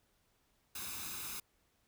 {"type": "noise with comb filter", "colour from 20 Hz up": "white", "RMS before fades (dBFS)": -43, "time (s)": [0.75, 1.4], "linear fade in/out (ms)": 5, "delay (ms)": 0.79, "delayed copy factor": 0.65, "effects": ["pink hiss -75 dBFS RMS until 1.87 s"]}